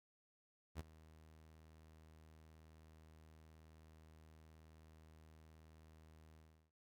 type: tone with ADSR envelope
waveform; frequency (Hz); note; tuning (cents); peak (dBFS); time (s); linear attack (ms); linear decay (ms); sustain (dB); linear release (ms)
sawtooth; 79; D#2; +27; -39; 0.75-6.72; 45; 24; -19; 350
effects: noise-tail reverb RT60 0.1 s tail -17 dB re dry